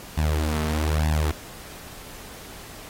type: tone with flanger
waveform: sawtooth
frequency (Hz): 77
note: D#2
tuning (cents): -17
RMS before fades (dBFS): -23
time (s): 0.17-1.32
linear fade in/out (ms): 10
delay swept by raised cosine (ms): 1.1 to 4.6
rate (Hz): 1.1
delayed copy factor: +0.75
effects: pink hiss -42 dBFS RMS until 2.89 s + AAC 48 kbps